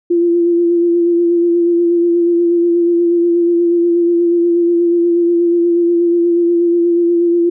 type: tone with vibrato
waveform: sine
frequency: 343.4 Hz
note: F4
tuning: 29 cents flat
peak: -9 dBFS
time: 0.1-7.5 s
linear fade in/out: 10 ms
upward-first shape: sine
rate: 8.3 Hz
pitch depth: 23 cents each way
effects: none